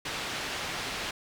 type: low-pass noise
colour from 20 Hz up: white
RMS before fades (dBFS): -35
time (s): 0.05-1.11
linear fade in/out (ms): 5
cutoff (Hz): 3700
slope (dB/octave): 12
effects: none